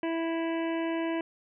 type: harmonic tone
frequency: 329.6 Hz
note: E4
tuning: in tune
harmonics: 1 / 2 / 3 / 5 / 6 / 7 / 8 / 9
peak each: -29 / -35 / -39 / -43 / -45 / -46 / -47 / -48 dBFS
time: 0.03-1.21 s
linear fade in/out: 2 ms
effects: none